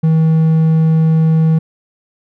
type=tone; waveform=triangle; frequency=160.1 Hz; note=D#3; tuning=50 cents sharp; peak=-6 dBFS; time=0.03-1.59 s; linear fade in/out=10 ms; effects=none